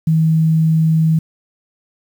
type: tone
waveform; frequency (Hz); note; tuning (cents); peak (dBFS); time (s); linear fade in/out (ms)
sine; 160; D#3; +49; -10; 0.07-1.19; 5
effects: 7-bit